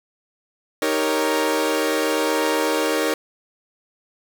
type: chord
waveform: sawtooth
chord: Eb dominant seventh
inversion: none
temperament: equal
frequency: 311.1 / 392 / 466.2 / 554.4 Hz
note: Eb4 / G4 / Bb4 / Db5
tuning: 0 / 0 / 0 / 0 cents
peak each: -20 / -24 / -19 / -21 dBFS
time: 0.82-3.14 s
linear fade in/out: 2 ms
effects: 8-bit